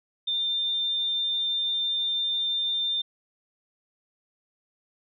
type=tone; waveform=sine; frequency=3597 Hz; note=A7; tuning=37 cents sharp; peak=-24 dBFS; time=0.27-3.02 s; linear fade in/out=10 ms; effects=none